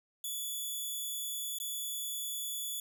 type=tone with dropouts; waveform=5% pulse; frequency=3430 Hz; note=A7; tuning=45 cents flat; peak=-28 dBFS; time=0.24-2.8 s; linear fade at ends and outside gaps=2 ms; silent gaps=1.586-1.6 s; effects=none